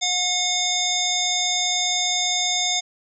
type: harmonic tone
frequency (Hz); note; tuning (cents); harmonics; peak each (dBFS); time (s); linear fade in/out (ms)
723; F#5; -40; 1 / 3 / 5 / 7 / 9 / 10; -29 / -29 / -23 / -29 / -27 / -29; 0.01-2.81; 20
effects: none